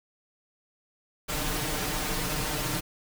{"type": "noise with comb filter", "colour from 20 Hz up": "pink", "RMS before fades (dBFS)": -30, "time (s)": [1.28, 2.81], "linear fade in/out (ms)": 20, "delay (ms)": 6.6, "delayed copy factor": 1, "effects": []}